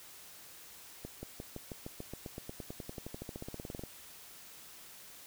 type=accelerating click train; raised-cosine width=2 ms; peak=-28 dBFS; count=30; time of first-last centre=1.05-3.837 s; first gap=180 ms; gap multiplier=0.95; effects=white hiss -53 dBFS RMS until 5.26 s